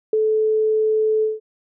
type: tone with ADSR envelope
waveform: sine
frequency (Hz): 434.6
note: A4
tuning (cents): -21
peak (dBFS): -13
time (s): 0.13-1.4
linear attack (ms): 3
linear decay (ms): 19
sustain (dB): -2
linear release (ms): 170
effects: none